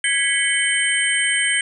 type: tone cluster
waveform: sine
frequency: 1656 / 1975 / 2207 / 3073 / 8570 Hz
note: G#6 / B6 / C#7 / G7 / C9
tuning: -5 / 0 / -8 / -35 / +40 cents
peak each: -23 dBFS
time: 0.04-1.61 s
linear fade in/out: 2 ms
effects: none